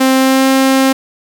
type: tone with pitch glide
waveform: sawtooth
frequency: 263.1 to 266.3 Hz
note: C4 to C4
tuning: +10 to +31 cents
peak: -4 dBFS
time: 0-0.93 s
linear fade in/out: 10 ms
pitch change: +21 cents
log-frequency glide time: 0.16-0.48 s
effects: 7-bit